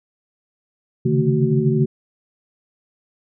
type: tone cluster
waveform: sine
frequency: 134.8 / 142.7 / 155.6 / 224.2 / 373.8 Hz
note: C#3 / D3 / D#3 / A3 / F#4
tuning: -48 / -49 / 0 / +33 / +18 cents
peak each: -21 dBFS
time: 1.05-1.86 s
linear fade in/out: 10 ms
effects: none